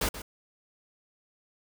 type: noise with echo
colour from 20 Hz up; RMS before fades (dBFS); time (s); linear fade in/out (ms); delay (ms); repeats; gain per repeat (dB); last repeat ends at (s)
pink; -28; 0.01-0.09; 5; 130; 1; -12; 0.22
effects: none